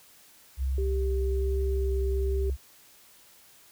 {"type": "tone with vibrato", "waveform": "sine", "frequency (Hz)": 65.5, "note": "C2", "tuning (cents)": 2, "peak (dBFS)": -25, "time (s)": [0.57, 2.57], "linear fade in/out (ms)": 50, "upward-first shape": "triangle", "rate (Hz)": 1.2, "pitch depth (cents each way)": 31}
{"type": "tone", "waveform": "sine", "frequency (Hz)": 390.7, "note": "G4", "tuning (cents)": -6, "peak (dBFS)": -30, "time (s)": [0.78, 2.5], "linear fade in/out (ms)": 2}
{"effects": ["white hiss -56 dBFS RMS until 3.71 s"]}